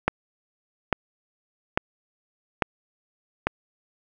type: click train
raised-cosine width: 0.5 ms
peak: -4 dBFS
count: 5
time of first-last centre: 0.08-3.47 s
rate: 1.18 Hz
effects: none